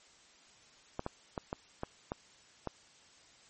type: clicks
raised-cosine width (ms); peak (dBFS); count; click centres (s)
1; -21; 7; 0.994 / 1.064 / 1.378 / 1.529 / 1.834 / 2.119 / 2.673
effects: white hiss -61 dBFS RMS until 3.49 s + MP3 32 kbps